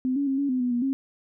sine tone with pitch steps, 256.8 / 282.1 / 269.1 / 281.6 / 255 / 247.2 / 240.7 / 269.4 Hz, C4 / C#4 / C4 / C#4 / C4 / B3 / B3 / C#4, -32 / +30 / +49 / +27 / -44 / +2 / -44 / -49 cents, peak -22 dBFS, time 0.05-0.93 s, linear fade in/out 0 ms, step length 110 ms, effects none

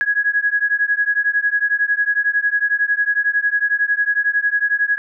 sine beating tone pair, 1660 / 1671 Hz, G#6 / G#6, -1 / +10 cents, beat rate 11 Hz, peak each -18 dBFS, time 0.01-4.98 s, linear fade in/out 0 ms, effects none

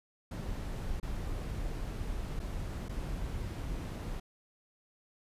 brown noise with dropouts, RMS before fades -37 dBFS, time 0.31-4.2 s, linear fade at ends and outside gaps 5 ms, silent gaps 1-1.028 / 2.394-2.399 / 2.885-2.892 s, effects resampled to 32000 Hz

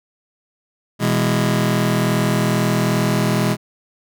sawtooth chord, E major, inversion second, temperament just, 123.61 / 164.81 / 206 Hz, B2 / E3 / G#3, +2 / 0 / -14 cents, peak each -16 dBFS, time 0.99-3.57 s, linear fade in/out 50 ms, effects none

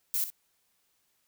violet noise with echo, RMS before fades -29 dBFS, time 0.14-0.24 s, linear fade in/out 0 ms, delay 61 ms, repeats 1, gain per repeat -11 dB, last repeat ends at 0.301 s, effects white hiss -73 dBFS RMS until 1.27 s

